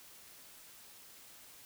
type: silence
effects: white hiss -56 dBFS RMS until 1.65 s